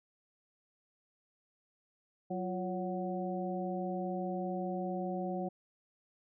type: harmonic tone with a mistuned harmonic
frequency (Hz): 185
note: F#3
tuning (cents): 0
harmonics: 1 / 2 / 3 / 4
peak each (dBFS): -37 / -40 / -41 / -40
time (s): 2.3-5.49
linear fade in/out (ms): 10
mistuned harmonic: 2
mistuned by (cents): -85
effects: none